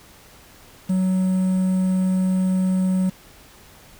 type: tone with quantisation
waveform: triangle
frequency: 186.3 Hz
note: F#3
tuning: 12 cents sharp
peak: -15 dBFS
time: 0.89-3.1 s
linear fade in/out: 10 ms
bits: 7
effects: pink hiss -48 dBFS RMS until 3.99 s